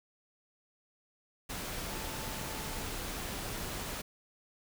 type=tone in noise; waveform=sine; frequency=880 Hz; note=A5; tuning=in tune; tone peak=-49 dBFS; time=1.86-2.88 s; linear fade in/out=10 ms; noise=pink; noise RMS=-39 dBFS; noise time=1.49-4.02 s; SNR=-13 dB; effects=none